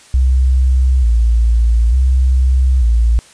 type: tone with vibrato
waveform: sine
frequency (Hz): 60.8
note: B1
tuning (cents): -26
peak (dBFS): -8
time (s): 0.14-3.19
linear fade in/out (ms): 0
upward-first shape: square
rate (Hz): 0.56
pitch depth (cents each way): 100
effects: white hiss -43 dBFS RMS until 3.33 s + resampled to 22050 Hz